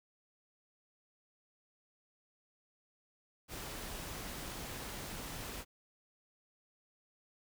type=noise; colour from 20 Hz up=pink; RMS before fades=-44 dBFS; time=3.48-5.65 s; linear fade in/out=50 ms; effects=none